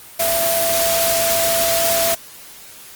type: tone in noise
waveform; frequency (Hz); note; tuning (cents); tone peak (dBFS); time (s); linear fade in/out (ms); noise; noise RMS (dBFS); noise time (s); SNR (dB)
sine; 670; E5; +28; -18; 0.19-2.15; 10; white; -19; 0.19-2.15; -2
effects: white hiss -40 dBFS RMS until 2.95 s + Opus 24 kbps